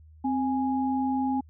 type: tone pair together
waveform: sine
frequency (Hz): 261.4 / 829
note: C4 / G#5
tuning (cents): -1 / -3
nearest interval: octave + minor sixth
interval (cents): 1998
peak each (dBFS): -25 / -29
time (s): 0.24-1.41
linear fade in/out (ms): 10
effects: added 78 Hz sine -49 dBFS peak until 1.49 s